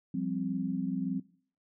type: chord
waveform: sine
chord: F suspended second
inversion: none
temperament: equal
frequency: 174.61 / 196 / 261.6 Hz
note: F3 / G3 / C4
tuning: 0 / 0 / 0 cents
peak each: -35 / -35 / -33 dBFS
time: 0.14-1.2 s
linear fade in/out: 5 ms
effects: noise-tail reverb RT60 0.5 s tail -20 dB re dry